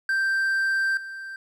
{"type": "tone with level steps", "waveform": "triangle", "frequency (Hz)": 1569, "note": "G6", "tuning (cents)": 1, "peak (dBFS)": [-19, -32], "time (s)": [0.09, 1.36], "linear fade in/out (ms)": 2, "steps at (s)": 0.97, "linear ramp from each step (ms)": 2, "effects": []}